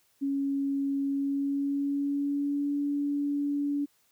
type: tone with pitch glide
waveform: sine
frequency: 277.2 to 286.6 Hz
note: C#4 to D4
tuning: 0 to -42 cents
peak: -26 dBFS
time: 0.21-3.86 s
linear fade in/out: 20 ms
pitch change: +58 cents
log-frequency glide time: 1.06-2.75 s
effects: white hiss -68 dBFS RMS until 4.11 s + high-pass 60 Hz 12 dB/octave